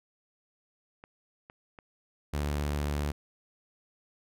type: clicks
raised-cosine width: 0.5 ms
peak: -32 dBFS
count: 3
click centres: 1.039 / 1.499 / 1.788 s
type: tone with vibrato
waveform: sawtooth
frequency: 73.1 Hz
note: D2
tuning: 7 cents flat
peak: -25 dBFS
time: 2.33-3.12 s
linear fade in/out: 10 ms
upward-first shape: triangle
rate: 15 Hz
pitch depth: 21 cents each way
effects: none